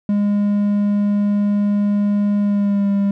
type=tone with pitch glide; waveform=triangle; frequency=204.7 to 199.79 Hz; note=G#3 to G3; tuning=-25 to +33 cents; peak=-12 dBFS; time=0.09-3.11 s; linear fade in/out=2 ms; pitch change=-42 cents; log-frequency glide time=2.4-2.9 s; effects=none